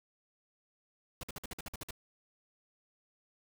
pink noise bursts, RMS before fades -42 dBFS, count 10, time 1.21-1.908 s, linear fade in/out 2 ms, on 23 ms, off 52 ms, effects none

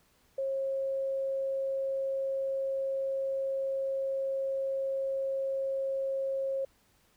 sine tone, 540 Hz, C#5, 45 cents flat, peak -29 dBFS, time 0.38-6.65 s, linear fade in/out 5 ms, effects pink hiss -67 dBFS RMS until 7.16 s

